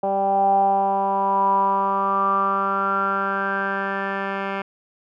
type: tone with low-pass filter sweep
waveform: 10% pulse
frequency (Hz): 196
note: G3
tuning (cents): 0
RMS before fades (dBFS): -21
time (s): 0.03-4.62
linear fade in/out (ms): 5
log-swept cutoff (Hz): 700 to 2000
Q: 9.5
effects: none